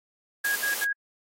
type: noise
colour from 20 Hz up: white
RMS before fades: -32 dBFS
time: 0.44-0.85 s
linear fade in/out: 10 ms
type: tone bursts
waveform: sine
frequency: 1646 Hz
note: G#6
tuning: 16 cents flat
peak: -24 dBFS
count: 3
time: 0.44-0.93 s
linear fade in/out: 10 ms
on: 120 ms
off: 65 ms
effects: high-pass 300 Hz 12 dB/octave + AAC 48 kbps